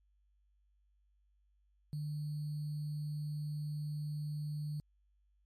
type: tone with sample-and-hold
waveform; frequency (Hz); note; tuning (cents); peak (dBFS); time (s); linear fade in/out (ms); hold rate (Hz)
sine; 150; D3; +37; -36; 1.93-4.8; 0; 4410
effects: added 50 Hz sine -69 dBFS peak until 5.45 s + MP3 64 kbps